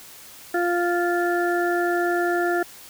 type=harmonic tone; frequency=349.2 Hz; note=F4; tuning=in tune; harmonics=1 / 2 / 4 / 5; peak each=-22 / -25 / -28 / -29 dBFS; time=0.54-2.63 s; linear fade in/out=5 ms; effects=white hiss -44 dBFS RMS until 2.89 s